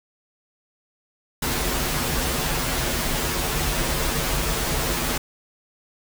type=noise with comb filter; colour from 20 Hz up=pink; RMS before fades=-24 dBFS; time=1.42-5.18 s; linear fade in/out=5 ms; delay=10 ms; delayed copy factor=-1; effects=none